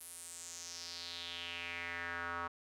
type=tone with band-pass filter sweep; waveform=square; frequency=85.8 Hz; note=F2; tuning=30 cents flat; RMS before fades=-44 dBFS; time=0-2.48 s; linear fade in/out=10 ms; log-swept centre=11000 to 1200 Hz; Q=3.8; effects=none